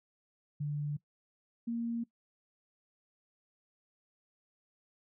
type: tone pair in turn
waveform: sine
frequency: 146.83 / 233.1 Hz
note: D3 / A#3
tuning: 0 / 0 cents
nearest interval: minor sixth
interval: 800 cents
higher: second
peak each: -32 / -32 dBFS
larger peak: neither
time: 0.6-0.97 / 1.67-2.04 s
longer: neither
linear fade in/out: 10 ms
effects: noise-tail reverb RT60 0.1 s tail -20 dB re dry